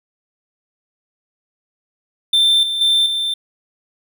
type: tone with level steps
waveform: triangle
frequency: 3564 Hz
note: A7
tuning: 22 cents sharp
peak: -9 / -17 / -10 / -16 dBFS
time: 2.33-3.34 s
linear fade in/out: 5 ms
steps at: 2.63 / 2.81 / 3.06 s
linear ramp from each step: 2 ms
effects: none